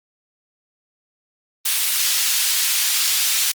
pink high-pass noise, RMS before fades -19 dBFS, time 1.65-3.52 s, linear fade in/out 10 ms, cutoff 3100 Hz, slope 12 dB/octave, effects Opus 32 kbps

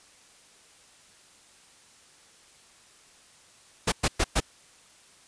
pink noise bursts, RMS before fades -23 dBFS, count 4, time 3.87-4.404 s, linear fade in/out 10 ms, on 51 ms, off 110 ms, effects white hiss -56 dBFS RMS until 5.27 s + resampled to 22050 Hz

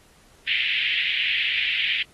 white band-pass noise, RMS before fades -24 dBFS, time 0.47-2.03 s, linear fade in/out 10 ms, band 2000 to 3200 Hz, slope 48 dB/octave, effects pink hiss -56 dBFS RMS until 2.13 s + AAC 32 kbps

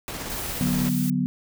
pink noise with tremolo, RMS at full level -32 dBFS, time 0.08-0.89 s, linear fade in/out 0 ms, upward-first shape square, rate 17 Hz, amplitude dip 25%
blue noise, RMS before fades -34 dBFS, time 0.3-1.1 s, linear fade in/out 0 ms
sine chord, B minor, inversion first, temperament equal, 146.83 / 185 / 246.9 Hz, D3 / F#3 / B3, 0 / 0 / 0 cents, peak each -27 / -25 / -24 dBFS, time 0.61-1.26 s, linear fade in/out 0 ms
effects none

